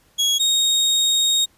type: tone pair in turn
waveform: 30% pulse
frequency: 3322 / 3734 Hz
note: G#7 / A#7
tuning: 0 / +2 cents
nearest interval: major second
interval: 202 cents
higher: second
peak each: -13 dBFS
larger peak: neither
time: 0.18-0.39 / 0.39-1.46 s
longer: second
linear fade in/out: 20 ms
effects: pink hiss -58 dBFS RMS until 1.57 s + resampled to 32000 Hz